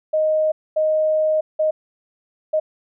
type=tone bursts at uneven times; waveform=sine; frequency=622.3 Hz; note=D#5; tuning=in tune; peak=-15 dBFS; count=4; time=0.13-0.52 / 0.76-1.41 / 1.59-1.71 / 2.53-2.6 s; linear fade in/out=10 ms; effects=none